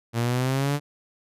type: exponential sweep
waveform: sawtooth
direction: up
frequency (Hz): 114.9 to 147.2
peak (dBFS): -18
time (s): 0.13-0.8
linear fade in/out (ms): 50
effects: resampled to 32000 Hz